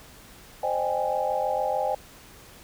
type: chord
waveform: sine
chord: Ab major seventh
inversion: first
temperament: equal with one note detuned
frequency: 523.3 / 611.6 / 784 / 830.6 Hz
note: C5 / Eb5 / G5 / Ab5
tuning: 0 / -30 / 0 / 0 cents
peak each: -29 dBFS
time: 0.63-1.95 s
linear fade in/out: 5 ms
effects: pink hiss -49 dBFS RMS until 2.63 s